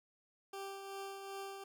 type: tone with tremolo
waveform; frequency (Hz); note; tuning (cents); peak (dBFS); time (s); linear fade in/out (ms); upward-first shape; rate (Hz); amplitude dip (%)
20% pulse; 392; G4; 0; -37; 0.53-1.64; 5; triangle; 2.6; 45
effects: none